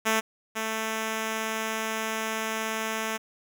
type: tone pair in turn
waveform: 5% pulse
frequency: 220.8 / 220.8 Hz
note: A3 / A3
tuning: +6 / +6 cents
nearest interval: unison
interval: 0 cents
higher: neither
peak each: -11 / -17 dBFS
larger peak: first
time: 0.05-0.21 / 0.55-3.18 s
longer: second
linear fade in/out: 20 ms
effects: none